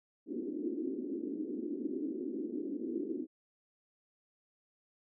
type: band-pass noise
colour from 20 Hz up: white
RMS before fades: -38 dBFS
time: 0.26-3.27 s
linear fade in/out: 50 ms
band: 250 to 360 Hz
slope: 48 dB/octave
effects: none